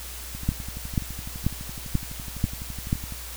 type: two click trains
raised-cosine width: 5 ms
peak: -24 / -9 dBFS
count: 34 / 6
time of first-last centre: 0.35-3.123 / 0.49-2.929 s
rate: 11.9 / 2.05 Hz
effects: added 60 Hz sine -39 dBFS peak until 3.36 s + white hiss -39 dBFS RMS until 3.36 s